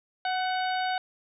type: harmonic tone with a mistuned harmonic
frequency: 741 Hz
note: F#5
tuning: 2 cents sharp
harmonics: 1 / 2 / 3 / 4 / 5 / 6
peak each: -27 / -33 / -40 / -40 / -40 / -43 dBFS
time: 0.25-0.98 s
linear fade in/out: 2 ms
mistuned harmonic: 2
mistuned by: +27 cents
effects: none